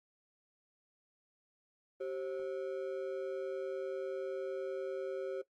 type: ring-modulated tone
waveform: triangle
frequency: 460 Hz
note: A#4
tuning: 23 cents flat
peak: -31 dBFS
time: 2-5.42 s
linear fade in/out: 10 ms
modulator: 74.8 Hz
effects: noise-tail reverb RT60 0.1 s tail -17 dB re dry + Opus 32 kbps

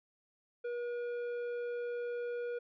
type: tone with tanh clipping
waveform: sine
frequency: 480.7 Hz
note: B4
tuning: 47 cents flat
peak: -37 dBFS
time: 0.64-2.59 s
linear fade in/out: 10 ms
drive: 9 dB
effects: none

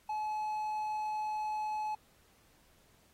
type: tone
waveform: triangle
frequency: 855 Hz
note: A5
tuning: 50 cents flat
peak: -31 dBFS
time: 0.09-1.95 s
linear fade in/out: 5 ms
effects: pink hiss -67 dBFS RMS until 3.13 s + AAC 48 kbps

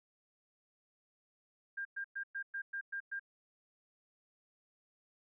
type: tone bursts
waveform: sine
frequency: 1600 Hz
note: G6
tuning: 35 cents sharp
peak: -37 dBFS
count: 8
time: 1.77-3.196 s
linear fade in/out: 10 ms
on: 82 ms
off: 110 ms
effects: none

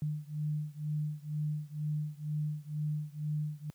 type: beating tone pair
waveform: sine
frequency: 150 / 152.1 Hz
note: D3 / D#3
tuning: +37 / -39 cents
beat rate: 2.1 Hz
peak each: -35 / -36 dBFS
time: 0.02-3.7 s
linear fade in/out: 0 ms
effects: white hiss -69 dBFS RMS until 3.74 s + high-pass 80 Hz 12 dB/octave

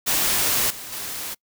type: noise with level steps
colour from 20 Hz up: white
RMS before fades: -21 / -36 / -31 dBFS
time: 0.06-1.35 s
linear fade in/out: 20 ms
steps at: 0.7 / 0.92 s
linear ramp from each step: 5 ms
effects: noise-tail reverb RT60 0.1 s tail -26 dB re dry

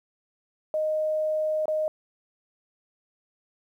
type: tone with dropouts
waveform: sine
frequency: 620 Hz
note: D#5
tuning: 6 cents flat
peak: -23 dBFS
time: 0.74-1.88 s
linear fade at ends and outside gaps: 1 ms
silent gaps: 1.656-1.681 s
effects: 10-bit

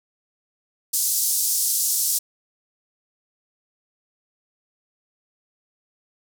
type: band-pass noise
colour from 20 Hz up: white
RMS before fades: -22 dBFS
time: 0.93-2.19 s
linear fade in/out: 10 ms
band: 5300 to 14000 Hz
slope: 24 dB/octave
effects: none

